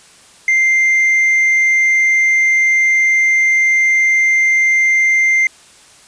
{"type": "tone with tanh clipping", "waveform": "sine", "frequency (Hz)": 2093, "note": "C7", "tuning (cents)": 0, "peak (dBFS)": -10, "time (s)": [0.48, 5.47], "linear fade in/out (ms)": 2, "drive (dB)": 2, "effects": ["white hiss -44 dBFS RMS until 6.07 s", "resampled to 22050 Hz"]}